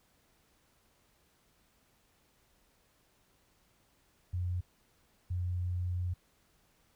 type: tone bursts at uneven times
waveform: sine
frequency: 89.4 Hz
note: F2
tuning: 41 cents sharp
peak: -31 dBFS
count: 2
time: 4.33-4.61 / 5.3-6.14 s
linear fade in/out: 10 ms
effects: pink hiss -70 dBFS RMS until 6.95 s